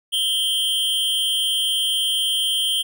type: tone with amplitude modulation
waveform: square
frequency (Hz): 3136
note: G7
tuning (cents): 0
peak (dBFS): -16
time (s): 0.12-2.83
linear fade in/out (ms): 20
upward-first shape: sine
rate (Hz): 256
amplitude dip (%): 70
effects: none